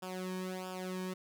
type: tone with flanger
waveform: sawtooth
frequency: 185 Hz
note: F#3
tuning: in tune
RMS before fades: -40 dBFS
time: 0.02-1.14 s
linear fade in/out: 10 ms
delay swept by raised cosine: 0.48 to 1.48 ms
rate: 1.5 Hz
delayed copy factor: -0.85
effects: none